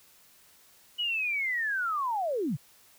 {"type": "linear sweep", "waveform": "sine", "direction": "down", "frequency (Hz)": [2964, 110], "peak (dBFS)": -27, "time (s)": [0.98, 2.57], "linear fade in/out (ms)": 20, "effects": ["white hiss -59 dBFS RMS until 2.98 s"]}